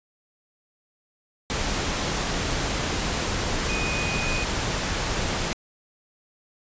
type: tone in noise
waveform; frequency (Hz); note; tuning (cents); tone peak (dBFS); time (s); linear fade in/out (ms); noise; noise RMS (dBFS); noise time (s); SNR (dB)
sine; 2489; D#7; 0; -29; 3.69-4.44; 0; pink; -26; 1.5-5.53; -6
effects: resampled to 16000 Hz